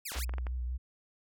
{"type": "linear two-way sweep", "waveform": "5% pulse", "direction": "down then up", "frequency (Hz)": [2700, 207.7, 2700], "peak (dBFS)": -27, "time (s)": [0.05, 0.25], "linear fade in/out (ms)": 10, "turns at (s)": 0.16}
{"type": "clicks", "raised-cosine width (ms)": 0.5, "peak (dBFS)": -27, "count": 6, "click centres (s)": [0.119, 0.186, 0.294, 0.338, 0.383, 0.468]}
{"type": "tone with vibrato", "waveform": "sine", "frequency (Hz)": 61.74, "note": "B1", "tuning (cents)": 0, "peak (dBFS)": -32, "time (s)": [0.15, 0.78], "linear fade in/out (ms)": 20, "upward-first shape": "triangle", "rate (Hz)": 5.6, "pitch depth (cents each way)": 46}
{"effects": []}